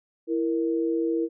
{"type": "tone pair together", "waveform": "sine", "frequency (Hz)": [331.6, 466.2], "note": ["E4", "A#4"], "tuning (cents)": [10, 0], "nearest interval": "tritone", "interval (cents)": 590, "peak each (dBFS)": [-24, -27], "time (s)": [0.27, 1.29], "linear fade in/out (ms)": 50, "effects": []}